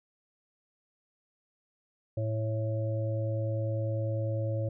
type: harmonic tone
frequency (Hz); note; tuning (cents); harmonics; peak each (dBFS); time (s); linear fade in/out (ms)
110; A2; 0; 1 / 3 / 5 / 6; -29 / -41 / -35 / -47; 2.17-4.69; 5
effects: none